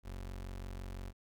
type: tone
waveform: 30% pulse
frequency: 45.91 Hz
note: F#1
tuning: 13 cents flat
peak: -39 dBFS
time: 0.03-1.13 s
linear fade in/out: 50 ms
effects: none